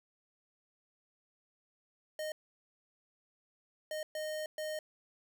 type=tone bursts at uneven times; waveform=square; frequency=617 Hz; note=D#5; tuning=15 cents flat; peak=-37 dBFS; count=4; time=2.19-2.32 / 3.91-4.03 / 4.15-4.46 / 4.58-4.79 s; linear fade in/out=2 ms; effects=none